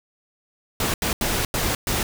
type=noise bursts at uneven times; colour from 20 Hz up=pink; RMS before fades=-23 dBFS; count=5; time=0.8-0.94 / 1.02-1.13 / 1.21-1.45 / 1.54-1.75 / 1.87-2.03 s; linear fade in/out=2 ms; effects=none